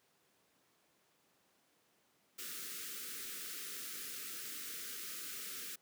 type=band-stop noise; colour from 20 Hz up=white; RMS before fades=-45 dBFS; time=2.38-5.76 s; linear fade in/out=10 ms; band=500 to 1200 Hz; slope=96 dB/octave; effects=pink hiss -73 dBFS RMS until 5.81 s + high-pass 200 Hz 12 dB/octave